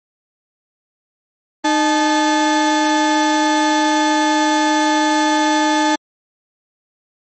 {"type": "tone pair together", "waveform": "35% pulse", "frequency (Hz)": [306.9, 868], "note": ["D#4", "A5"], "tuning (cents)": [-24, -24], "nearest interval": "octave + tritone", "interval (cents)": 1800, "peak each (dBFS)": -14, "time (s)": [1.64, 5.96], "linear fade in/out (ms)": 10, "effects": ["MP3 32 kbps"]}